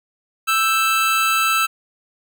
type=tone pair together; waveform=25% pulse; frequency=1318.5 / 1568 Hz; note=E6 / G6; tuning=0 / 0 cents; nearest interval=minor third; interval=300 cents; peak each=-12 / -22 dBFS; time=0.47-1.67 s; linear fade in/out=20 ms; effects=none